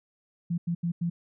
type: tone bursts at uneven times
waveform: sine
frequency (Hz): 170.9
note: F3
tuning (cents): -37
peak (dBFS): -25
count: 4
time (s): 0.5-0.58 / 0.67-0.75 / 0.83-0.92 / 1.01-1.1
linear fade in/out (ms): 10
effects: none